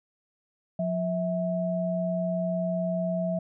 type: tone pair together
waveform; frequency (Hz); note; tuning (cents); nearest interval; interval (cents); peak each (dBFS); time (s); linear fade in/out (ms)
sine; 177.99 / 651; F3 / E5; +33 / -22; octave + minor seventh; 2245; -28; 0.79-3.39; 5
effects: none